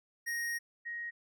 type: tone pair in turn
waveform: square / sine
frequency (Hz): 1871 / 1880.6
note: A#6 / A#6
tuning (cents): +6 / +15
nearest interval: unison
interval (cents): 9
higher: second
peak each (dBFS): -34 / -37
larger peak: first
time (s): 0.26-0.59 / 0.85-1.11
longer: first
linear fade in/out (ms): 20
effects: none